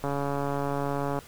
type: click train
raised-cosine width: 1 ms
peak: -16 dBFS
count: 163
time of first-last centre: 0.04-1.189 s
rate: 141 Hz
effects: pink hiss -49 dBFS RMS until 1.27 s